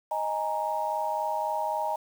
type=chord; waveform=sine; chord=D# suspended fourth; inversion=none; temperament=just; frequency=622.3 / 829.7 / 933.4 Hz; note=D#5 / G#5 / A#5; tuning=0 / -2 / +2 cents; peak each=-32 / -31 / -30 dBFS; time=0.11-1.96 s; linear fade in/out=5 ms; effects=8-bit